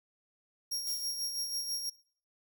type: tone with tremolo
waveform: sawtooth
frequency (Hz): 5588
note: F8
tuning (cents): 0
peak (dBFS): -29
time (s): 0.71-1.9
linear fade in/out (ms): 10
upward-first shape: sine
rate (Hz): 6.1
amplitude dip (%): 50
type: noise with exponential decay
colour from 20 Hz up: violet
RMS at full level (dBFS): -41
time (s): 0.87-1.47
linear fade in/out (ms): 0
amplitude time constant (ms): 130
effects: noise-tail reverb RT60 0.5 s tail -21 dB re dry